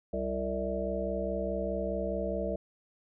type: harmonic tone with a mistuned harmonic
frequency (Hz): 64.8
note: C2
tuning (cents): -16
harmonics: 1 / 3 / 5 / 7 / 9 / 10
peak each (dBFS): -38 / -37 / -40 / -37 / -35 / -37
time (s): 0.13-2.56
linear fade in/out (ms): 5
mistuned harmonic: 5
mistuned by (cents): +70
effects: none